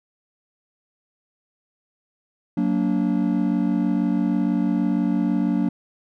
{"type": "chord", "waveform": "triangle", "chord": "Gb augmented", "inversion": "none", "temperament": "just", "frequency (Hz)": [185, 231.2, 289.1], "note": ["Gb3", "Bb3", "D4"], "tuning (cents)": [0, -14, -27], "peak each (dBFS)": -21, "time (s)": [2.57, 5.69], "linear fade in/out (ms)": 5, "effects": []}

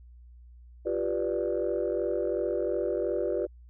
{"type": "chord", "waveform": "sine", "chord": "G dominant seventh", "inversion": "third", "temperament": "equal", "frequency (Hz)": [349.2, 392, 493.9, 587.3], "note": ["F4", "G4", "B4", "D5"], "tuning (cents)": [0, 0, 0, 0], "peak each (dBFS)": -31, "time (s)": [0.85, 3.47], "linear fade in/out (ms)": 20, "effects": ["tanh soft clip ceiling -19 dBFS", "added 60 Hz sine -48 dBFS peak until 3.69 s"]}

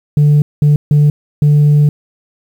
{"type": "tone bursts at uneven times", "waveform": "sine", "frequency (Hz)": 147.5, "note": "D3", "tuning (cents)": 8, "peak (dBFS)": -3, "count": 4, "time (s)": [[0.17, 0.42], [0.62, 0.76], [0.91, 1.1], [1.42, 1.89]], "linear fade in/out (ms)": 2, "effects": ["tanh soft clip ceiling -4 dBFS", "7-bit"]}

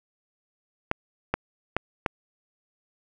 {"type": "clicks", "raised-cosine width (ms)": 0.5, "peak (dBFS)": -8, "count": 4, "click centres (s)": [0.914, 1.34, 1.766, 2.062], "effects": []}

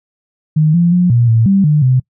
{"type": "tone with pitch steps", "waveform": "sine", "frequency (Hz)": [154.6, 172.1, 178.4, 119.3, 113.5, 195.6, 150.1, 128.4], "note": ["D#3", "F3", "F3", "A#2", "A#2", "G3", "D3", "C3"], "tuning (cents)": [-11, -25, 37, 41, -46, -4, 38, -32], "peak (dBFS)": -7, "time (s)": [0.56, 2], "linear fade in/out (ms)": 10, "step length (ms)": 180, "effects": ["noise-tail reverb RT60 0.1 s tail -24 dB re dry"]}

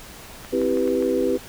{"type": "clicks", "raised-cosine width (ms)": 0.5, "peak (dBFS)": -22, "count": 5, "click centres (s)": [0.448, 0.616, 0.772, 0.877, 1.025]}
{"type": "chord", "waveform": "sine", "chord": "C major seventh", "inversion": "none", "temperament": "equal", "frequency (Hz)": [261.6, 329.6, 392, 493.9], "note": ["C4", "E4", "G4", "B4"], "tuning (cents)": [0, 0, 0, 0], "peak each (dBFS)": [-25, -26, -23, -23], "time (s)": [0.52, 1.38], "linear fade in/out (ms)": 20}
{"effects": ["pink hiss -41 dBFS RMS until 1.48 s"]}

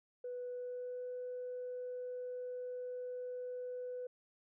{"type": "tone with pitch glide", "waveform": "sine", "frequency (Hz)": [493.9, 498.2], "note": ["B4", "B4"], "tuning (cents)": [0, 15], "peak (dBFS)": -39, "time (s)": [0.24, 4.07], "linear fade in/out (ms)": 5, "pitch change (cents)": 15, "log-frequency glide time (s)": [0.52, 1.08], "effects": ["tanh soft clip ceiling -36 dBFS"]}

